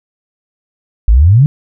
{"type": "exponential sweep", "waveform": "sine", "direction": "up", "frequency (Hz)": [49, 155.3], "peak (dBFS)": -3, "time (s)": [1.08, 1.46], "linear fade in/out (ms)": 0, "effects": []}